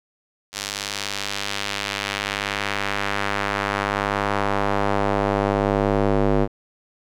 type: tone with band-pass filter sweep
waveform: square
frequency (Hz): 50.3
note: G1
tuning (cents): +45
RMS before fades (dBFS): -23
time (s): 0.52-6.48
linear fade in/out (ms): 50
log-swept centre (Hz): 5500 to 430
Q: 0.96
effects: none